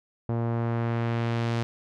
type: tone with low-pass filter sweep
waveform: sawtooth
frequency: 116.54 Hz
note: A#2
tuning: in tune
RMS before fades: -27 dBFS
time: 0.29-1.63 s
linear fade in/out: 0 ms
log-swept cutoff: 810 to 5200 Hz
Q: 0.83
effects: none